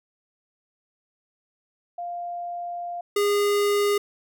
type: tone pair in turn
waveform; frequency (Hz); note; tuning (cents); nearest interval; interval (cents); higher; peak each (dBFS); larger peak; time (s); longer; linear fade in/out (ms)
sine / square; 698.5 / 408.9; F5 / G#4; 0 / -27; major sixth; 927; first; -29 / -20; second; 1.98-3.01 / 3.16-3.98; first; 5
effects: none